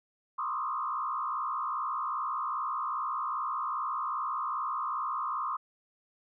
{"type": "tone with frequency modulation", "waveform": "sine", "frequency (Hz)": 1147, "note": "D6", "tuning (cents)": -41, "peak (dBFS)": -30, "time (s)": [0.38, 5.57], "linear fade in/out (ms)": 10, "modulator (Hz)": 62.5, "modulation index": 2.1, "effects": []}